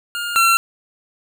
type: tone pair in turn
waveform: 25% pulse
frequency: 1412 / 1357.8 Hz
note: F6 / F6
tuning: +19 / -49 cents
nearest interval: minor second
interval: 68 cents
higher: first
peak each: -19 / -8 dBFS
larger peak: second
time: 0.15-0.36 / 0.36-0.57 s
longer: neither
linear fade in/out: 0 ms
effects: none